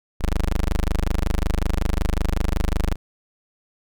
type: tone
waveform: 20% pulse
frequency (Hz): 25.4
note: G#0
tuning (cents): -38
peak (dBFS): -14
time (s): 0.2-2.96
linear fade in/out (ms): 20
effects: none